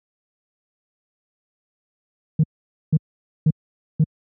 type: tone bursts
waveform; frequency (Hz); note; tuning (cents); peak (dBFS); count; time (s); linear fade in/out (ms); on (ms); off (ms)
sine; 155.6; D#3; 0; -10; 4; 2.39-4.04; 5; 45; 490
effects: tanh soft clip ceiling -9 dBFS + high-pass 80 Hz 12 dB/octave